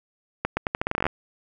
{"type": "accelerating click train", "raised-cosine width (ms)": 0.5, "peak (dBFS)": -8, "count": 14, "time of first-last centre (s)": [0.45, 1.066], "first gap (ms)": 120, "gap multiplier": 0.82, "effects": []}